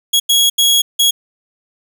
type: tone bursts at uneven times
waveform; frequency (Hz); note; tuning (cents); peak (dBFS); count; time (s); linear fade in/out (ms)
sawtooth; 3322; G#7; 0; -6; 4; 0.13-0.2 / 0.29-0.5 / 0.58-0.82 / 0.99-1.11; 10
effects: none